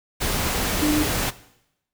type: tone in noise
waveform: sine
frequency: 300.9 Hz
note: D4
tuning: 42 cents sharp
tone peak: -18 dBFS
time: 0.81-1.04 s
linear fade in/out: 20 ms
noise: pink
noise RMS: -24 dBFS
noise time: 0.2-1.31 s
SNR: +3 dB
effects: noise-tail reverb RT60 0.8 s tail -17 dB re dry